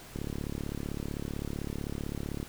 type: click train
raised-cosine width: 3 ms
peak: -22 dBFS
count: 82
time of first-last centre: 0.16-2.429 s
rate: 35.7 Hz
effects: pink hiss -49 dBFS RMS until 2.48 s